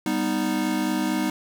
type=chord; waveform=square; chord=G augmented; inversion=none; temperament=equal with one note detuned; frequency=197.82 / 246.9 / 311.1 Hz; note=G3 / B3 / D#4; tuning=+16 / 0 / 0 cents; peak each=-29 / -28 / -26 dBFS; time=0.06-1.3 s; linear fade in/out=2 ms; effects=9-bit